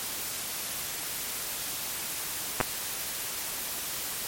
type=clicks; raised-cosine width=0.5 ms; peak=-8 dBFS; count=2; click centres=2.603 / 2.611 s; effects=white hiss -34 dBFS RMS until 4.27 s + MP3 64 kbps